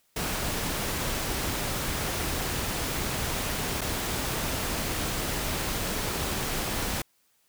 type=noise with dropouts; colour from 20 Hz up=pink; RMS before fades=-30 dBFS; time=0.16-7.02 s; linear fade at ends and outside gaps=5 ms; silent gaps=3.81-3.814 s; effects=white hiss -68 dBFS RMS until 7.48 s